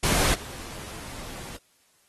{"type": "noise with level steps", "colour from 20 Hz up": "pink", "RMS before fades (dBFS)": [-23, -40], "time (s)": [0.03, 1.57], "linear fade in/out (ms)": 5, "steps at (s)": 0.34, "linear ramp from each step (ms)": 2, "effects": ["white hiss -64 dBFS RMS until 2.08 s", "AAC 32 kbps"]}